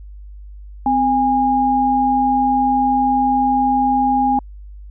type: tone pair together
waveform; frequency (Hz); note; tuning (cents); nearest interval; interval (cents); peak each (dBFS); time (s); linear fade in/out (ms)
sine; 258.1 / 818; C4 / G#5; -23 / -26; octave + minor sixth; 1997; -18 / -14; 0.86-4.39; 2
effects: added 50 Hz sine -33 dBFS peak until 4.9 s